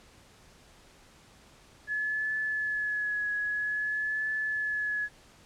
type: tone with vibrato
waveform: sine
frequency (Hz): 1705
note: G#6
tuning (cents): +45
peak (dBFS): -28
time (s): 1.87-5.09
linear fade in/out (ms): 50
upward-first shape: triangle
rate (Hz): 0.51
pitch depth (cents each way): 31
effects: pink hiss -57 dBFS RMS until 5.45 s + low-pass 9000 Hz 12 dB/octave